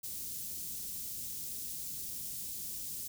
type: band-stop noise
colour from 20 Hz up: white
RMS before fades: -41 dBFS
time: 0.03-3.08 s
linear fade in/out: 10 ms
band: 230 to 6000 Hz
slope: 12 dB/octave
effects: none